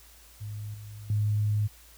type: tone with level steps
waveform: sine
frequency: 105.2 Hz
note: G#2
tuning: 23 cents sharp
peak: -34 / -40 / -23 dBFS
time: 0.4-1.68 s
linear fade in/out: 20 ms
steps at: 0.74 / 1.1 s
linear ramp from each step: 2 ms
effects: added 57 Hz sine -55 dBFS peak until 1.97 s + white hiss -55 dBFS RMS until 1.97 s